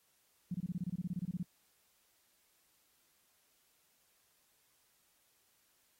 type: tone bursts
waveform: sine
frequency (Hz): 178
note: F3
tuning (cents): +33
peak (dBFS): -34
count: 16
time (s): 0.51-1.43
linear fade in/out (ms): 5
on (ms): 35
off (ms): 24
effects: white hiss -73 dBFS RMS until 5.99 s + AAC 48 kbps